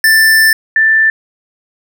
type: tone pair in turn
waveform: square / sine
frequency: 1771 / 1771 Hz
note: A6 / A6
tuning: +11 / +11 cents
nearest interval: unison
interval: 0 cents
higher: neither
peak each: -6 dBFS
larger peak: neither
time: 0.04-0.53 / 0.76-1.1 s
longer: first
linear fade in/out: 2 ms
effects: none